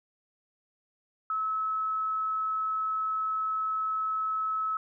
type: tone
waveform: sine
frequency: 1295 Hz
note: E6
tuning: 31 cents flat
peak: -27 dBFS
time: 1.3-4.77 s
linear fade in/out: 2 ms
effects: none